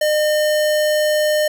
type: tone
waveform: square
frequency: 607 Hz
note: D#5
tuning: 43 cents flat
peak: -15 dBFS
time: 0.01-1.48 s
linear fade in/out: 5 ms
effects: none